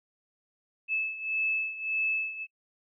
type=beating tone pair; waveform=sine; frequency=2611 / 2612.7 Hz; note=E7 / E7; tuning=-17 / -16 cents; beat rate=1.7 Hz; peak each=-29 / -33 dBFS; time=0.88-2.47 s; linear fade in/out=50 ms; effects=noise-tail reverb RT60 0.1 s tail -20 dB re dry